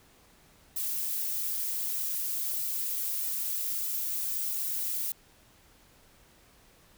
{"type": "noise with flanger", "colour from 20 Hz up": "violet", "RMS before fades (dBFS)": -32, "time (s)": [0.76, 5.12], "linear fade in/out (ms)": 2, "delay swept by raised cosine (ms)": [1.8, 3.8], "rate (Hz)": 1.6, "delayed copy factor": -0.55, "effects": ["pink hiss -60 dBFS RMS until 6.97 s"]}